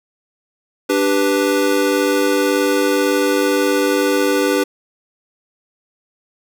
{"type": "chord", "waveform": "square", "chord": "G major", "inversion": "second", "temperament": "equal", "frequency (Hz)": [293.7, 392, 493.9], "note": ["D4", "G4", "B4"], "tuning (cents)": [0, 0, 0], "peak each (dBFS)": -19, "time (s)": [0.89, 4.64], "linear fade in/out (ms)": 10, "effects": []}